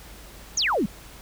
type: exponential sweep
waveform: sine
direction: down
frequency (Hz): 7060 to 172.7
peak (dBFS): -20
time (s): 0.57-0.86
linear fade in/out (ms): 5
effects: added 50 Hz sine -47 dBFS peak until 1.21 s + pink hiss -46 dBFS RMS until 1.21 s